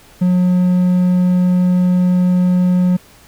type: tone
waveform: triangle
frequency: 180.6 Hz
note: F#3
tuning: 42 cents flat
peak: -8 dBFS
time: 0.21-2.97 s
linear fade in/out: 10 ms
effects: pink hiss -45 dBFS RMS until 3.27 s